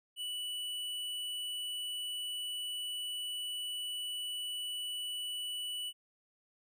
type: tone with hard clipping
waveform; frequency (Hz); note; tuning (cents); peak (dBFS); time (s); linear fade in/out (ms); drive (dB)
sine; 2960; F#7; 0; -38; 0.16-5.93; 50; 11
effects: none